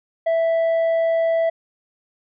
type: tone with tanh clipping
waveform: sine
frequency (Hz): 659.3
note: E5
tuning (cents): 0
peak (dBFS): -17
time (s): 0.26-1.5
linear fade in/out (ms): 10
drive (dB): 4
effects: none